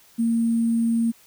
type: tone with sample-and-hold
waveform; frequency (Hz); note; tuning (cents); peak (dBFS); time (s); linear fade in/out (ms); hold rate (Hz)
sine; 230.3; A#3; -21; -18; 0.18-1.12; 20; 8820
effects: white hiss -54 dBFS RMS until 1.26 s